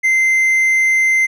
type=tone; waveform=triangle; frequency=2077 Hz; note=C7; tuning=13 cents flat; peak=-9 dBFS; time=0.03-1.27 s; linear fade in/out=20 ms; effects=resampled to 32000 Hz